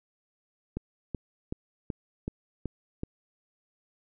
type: click train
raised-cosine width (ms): 3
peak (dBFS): -19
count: 7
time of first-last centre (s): 0.77-3.034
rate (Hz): 2.65
effects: none